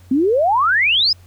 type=exponential sweep; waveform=sine; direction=up; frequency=247.1 to 5250 Hz; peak=-12 dBFS; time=0.11-1.13 s; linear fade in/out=5 ms; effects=added 90 Hz sine -42 dBFS peak until 1.26 s + pink hiss -53 dBFS RMS until 1.26 s